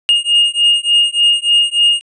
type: beating tone pair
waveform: triangle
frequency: 2843 / 2846.4 Hz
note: F7 / F7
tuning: +30 / +32 cents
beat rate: 3.4 Hz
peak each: -11 dBFS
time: 0.09-2.01 s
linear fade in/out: 0 ms
effects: resampled to 22050 Hz